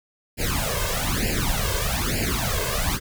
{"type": "noise with flanger", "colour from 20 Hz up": "pink", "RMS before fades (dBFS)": -24, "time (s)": [0.37, 3], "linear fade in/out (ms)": 50, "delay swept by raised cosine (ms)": [0.41, 1.91], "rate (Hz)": 1.1, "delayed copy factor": 1, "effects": []}